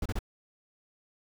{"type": "noise bursts", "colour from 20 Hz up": "brown", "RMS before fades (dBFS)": -30, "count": 3, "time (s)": [0.02, 0.191], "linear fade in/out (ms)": 5, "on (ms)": 37, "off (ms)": 30, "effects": []}